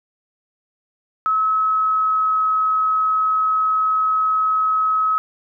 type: tone with pitch glide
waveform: sine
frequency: 1289 to 1280.8 Hz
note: E6 to D#6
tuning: -39 to +50 cents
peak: -15 dBFS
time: 1.26-5.18 s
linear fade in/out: 0 ms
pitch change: -11 cents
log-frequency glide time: 1.43-2.45 s
effects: none